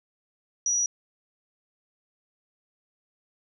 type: tone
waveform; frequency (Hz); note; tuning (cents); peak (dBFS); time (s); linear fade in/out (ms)
sine; 5820; F#8; -29; -22; 0.66-0.86; 2
effects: none